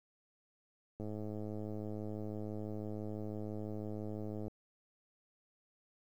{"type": "click train", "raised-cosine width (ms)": 2, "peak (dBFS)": -30, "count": 370, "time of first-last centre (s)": [1, 4.481], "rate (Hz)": 106, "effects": ["11-bit"]}